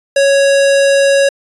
square tone, 554.4 Hz, C#5, in tune, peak -8 dBFS, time 0.16-1.29 s, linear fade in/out 5 ms, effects resampled to 24000 Hz

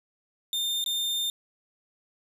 40% pulse tone with dropouts, 3615 Hz, A7, 46 cents sharp, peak -25 dBFS, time 0.53-1.3 s, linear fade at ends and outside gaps 1 ms, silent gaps 0.841-0.861 s, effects none

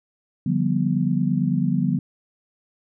sine chord, G dominant seventh, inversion second, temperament just, 147 / 176.4 / 196 / 245 Hz, D3 / F3 / G3 / B3, +2 / +18 / 0 / -14 cents, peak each -24 / -23 / -25 / -24 dBFS, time 0.46-1.99 s, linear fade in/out 5 ms, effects none

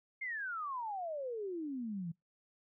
sine exponential sweep, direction down, 2158 to 160 Hz, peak -37 dBFS, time 0.21-2.12 s, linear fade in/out 10 ms, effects noise-tail reverb RT60 0.2 s tail -25 dB re dry

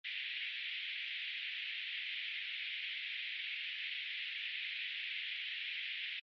pink band-pass noise, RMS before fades -42 dBFS, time 0.04-6.2 s, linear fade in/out 10 ms, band 2000 to 3500 Hz, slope 48 dB/octave, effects MP3 32 kbps

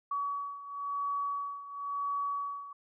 sine beating tone pair, 1133 / 1133.97 Hz, C#6 / C#6, +37 / +39 cents, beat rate 0.97 Hz, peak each -34 / -38 dBFS, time 0.11-2.73 s, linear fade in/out 5 ms, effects none

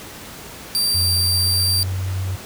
sawtooth tone, 4696 Hz, D8, 1 cent flat, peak -14 dBFS, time 0.75-1.83 s, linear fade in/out 0 ms
sine tone with pitch glide, 90.6 to 93.96 Hz, F#2 to F#2, -36 to +27 cents, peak -20 dBFS, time 0.94-2.36 s, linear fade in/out 10 ms, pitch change +63 cents, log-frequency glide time 1.12-1.72 s
effects pink hiss -36 dBFS RMS until 2.45 s + high-pass 60 Hz 12 dB/octave

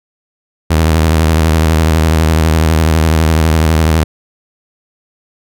sawtooth tone with vibrato, 79.7 Hz, D#2, 42 cents sharp, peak -4 dBFS, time 0.7-4.04 s, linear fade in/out 10 ms, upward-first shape square, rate 12 Hz, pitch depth 55 cents each way, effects none

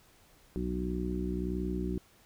harmonic tone with a mistuned harmonic, 61.5 Hz, B1, 7 cents flat, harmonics 1 / 2 / 3 / 4 / 5 / 6, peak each -36 / -47 / -35 / -43 / -38 / -38 dBFS, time 0.56-1.98 s, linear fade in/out 0 ms, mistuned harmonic 1, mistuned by +60 cents, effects pink hiss -62 dBFS RMS until 2.25 s

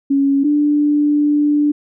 sine tone pair in turn, 277.2 / 294.4 Hz, C#4 / D4, 0 / +4 cents, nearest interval minor second, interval 104 cents, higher second, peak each -11 dBFS, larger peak neither, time 0.1-0.44 / 0.44-1.72 s, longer second, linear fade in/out 10 ms, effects none

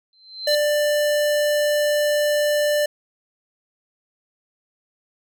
sine tone with exponential growth, 4100 Hz, C8, 36 cents flat, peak -17 dBFS, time 0.13-0.55 s, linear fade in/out 1 ms, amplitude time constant 90 ms
square tone, 592 Hz, D5, 14 cents sharp, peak -18 dBFS, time 0.47-2.86 s, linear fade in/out 5 ms
effects none

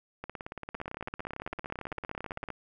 two click trains, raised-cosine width 0.5 ms, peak -21 / -23 dBFS, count 28 / 41, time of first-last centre 0.75-2.503 / 0.24-2.487 s, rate 15.4 / 17.8 Hz, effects none

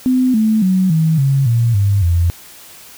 sine tone with pitch steps, 255.3 / 218.4 / 186.89 / 159.9 / 136.81 / 117.06 / 100.15 / 85.69 Hz, C4 / A3 / F#3 / D#3 / C#3 / A#2 / G2 / F2, -42 / -13 / +18 / +48 / -22 / +8 / +38 / -32 cents, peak -10 dBFS, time 0.06-2.3 s, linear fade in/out 0 ms, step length 280 ms, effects white hiss -39 dBFS RMS until 2.97 s

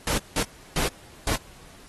pink noise bursts at uneven times, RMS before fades -25 dBFS, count 4, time 0.07-0.18 / 0.36-0.43 / 0.76-0.88 / 1.27-1.36 s, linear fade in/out 2 ms, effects pink hiss -50 dBFS RMS until 1.88 s + AAC 32 kbps

